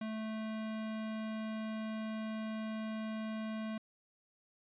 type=tone; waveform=square; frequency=218.9 Hz; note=A3; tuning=9 cents flat; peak=-38 dBFS; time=0.01-3.78 s; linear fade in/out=5 ms; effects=resampled to 8000 Hz